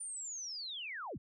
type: linear sweep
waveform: sine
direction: down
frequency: 9320 to 37.09 Hz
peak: -40 dBFS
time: 0-1.18 s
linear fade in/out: 10 ms
effects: none